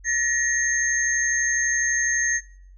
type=tone cluster; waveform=sine; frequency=1758 / 1890 / 6390 Hz; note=A6 / A#6 / G8; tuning=-2 / +23 / +32 cents; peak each=-29 / -23 / -23 dBFS; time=0.04-2.41 s; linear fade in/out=50 ms; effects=noise-tail reverb RT60 0.6 s tail -22 dB re dry + added 46 Hz sine -44 dBFS peak until 2.77 s